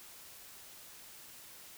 silence, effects white hiss -53 dBFS RMS until 1.77 s

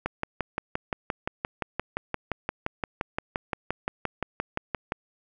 click train, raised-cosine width 0.5 ms, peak -12 dBFS, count 29, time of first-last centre 0.06-4.921 s, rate 5.76 Hz, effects none

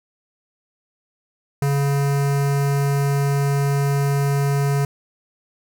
square tone with notch filter, 140.6 Hz, C#3, 25 cents sharp, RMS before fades -19 dBFS, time 1.62-4.85 s, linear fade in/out 2 ms, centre 3400 Hz, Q 1.4, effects none

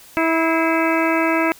harmonic tone with a mistuned harmonic, 325.8 Hz, E4, 20 cents flat, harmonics 1 / 2 / 3 / 4 / 5 / 6 / 7 / 8, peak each -19 / -22 / -24 / -25 / -26 / -27 / -27 / -28 dBFS, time 0.17-1.52 s, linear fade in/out 0 ms, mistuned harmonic 6, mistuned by +83 cents, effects white hiss -45 dBFS RMS until 1.59 s

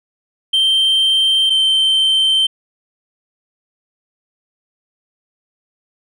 sine tone pair in turn, 3136 / 3113 Hz, G7 / G7, 0 / -13 cents, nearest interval unison, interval 13 cents, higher first, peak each -8 dBFS, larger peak neither, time 0.53-1.5 / 1.5-2.47 s, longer neither, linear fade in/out 10 ms, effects tanh soft clip ceiling -10 dBFS

